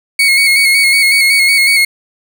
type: tone with vibrato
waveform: 35% pulse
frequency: 2199 Hz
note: C#7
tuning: 14 cents flat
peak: -5 dBFS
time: 0.19-1.85 s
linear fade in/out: 5 ms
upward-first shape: square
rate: 5.4 Hz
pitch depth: 31 cents each way
effects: none